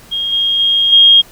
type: tone with level steps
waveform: sine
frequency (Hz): 3247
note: G#7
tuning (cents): -40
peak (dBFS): -15 / -11 / -9 / -3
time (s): 0.11-1.22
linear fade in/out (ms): 20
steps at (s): 0.32 / 0.59 / 0.92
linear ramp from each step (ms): 10
effects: pink hiss -41 dBFS RMS until 1.31 s